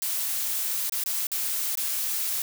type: noise with dropouts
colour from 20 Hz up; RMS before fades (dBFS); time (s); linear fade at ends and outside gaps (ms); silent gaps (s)
blue; -28; 0.02-2.42; 1; 0.896-0.922 / 1.038-1.06 / 1.269-1.317 / 1.754-1.773
effects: none